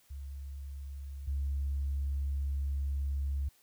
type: tone pair in turn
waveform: sine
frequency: 69.3 / 69.64 Hz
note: C#2 / C#2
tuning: 0 / +9 cents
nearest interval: unison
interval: 9 cents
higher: second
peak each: -39 / -29 dBFS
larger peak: second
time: 0.1-1.27 / 1.27-3.49 s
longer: second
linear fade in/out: 10 ms
effects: tanh soft clip ceiling -26 dBFS + white hiss -66 dBFS RMS until 3.62 s